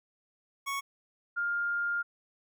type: tone pair in turn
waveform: 25% pulse / sine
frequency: 1108.7 / 1405.7 Hz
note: C#6 / F6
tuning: 0 / +11 cents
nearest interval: major third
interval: 411 cents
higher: second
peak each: -28 dBFS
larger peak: neither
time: 0.66-0.81 / 1.36-2.03 s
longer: second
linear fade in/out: 20 ms
effects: none